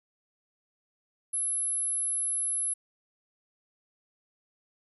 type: tone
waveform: sine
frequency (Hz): 11000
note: F9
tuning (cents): -27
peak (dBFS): -27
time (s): 1.33-2.74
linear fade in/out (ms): 10
effects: none